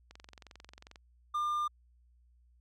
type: click train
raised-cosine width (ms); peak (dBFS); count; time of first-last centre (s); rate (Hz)
0.2; -33; 20; 0.11-0.958; 22.4
type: tone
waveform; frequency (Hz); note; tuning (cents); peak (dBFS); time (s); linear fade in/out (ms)
triangle; 1200; D6; +37; -28; 1.34-1.68; 10
effects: added 60 Hz sine -62 dBFS peak until 2.6 s